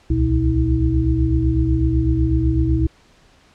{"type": "tone cluster", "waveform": "sine", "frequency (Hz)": [63.9, 71.9, 121.6, 321.8], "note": ["C2", "D2", "B2", "E4"], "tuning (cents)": [-40, -36, -26, -42], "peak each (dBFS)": -20, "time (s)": [0.1, 2.87], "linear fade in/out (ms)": 5, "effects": ["pink hiss -53 dBFS RMS until 3.54 s", "low-pass 6000 Hz 12 dB/octave"]}